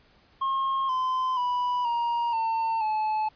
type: tone with pitch steps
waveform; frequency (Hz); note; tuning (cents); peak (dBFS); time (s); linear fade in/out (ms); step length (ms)
triangle; 1075 / 1028.8 / 984.6 / 942.4 / 901.9 / 863.1; C6 / C6 / B5 / A#5 / A5 / A5; +47 / -30 / -6 / +19 / +43 / -34; -22; 0.41-3.29; 10; 480
effects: pink hiss -60 dBFS RMS until 3.35 s + resampled to 11025 Hz